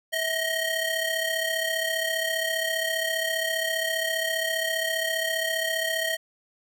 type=ring-modulated tone; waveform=25% pulse; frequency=1261 Hz; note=D#6; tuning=23 cents sharp; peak=-18 dBFS; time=0.12-6.17 s; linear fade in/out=20 ms; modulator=613 Hz; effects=none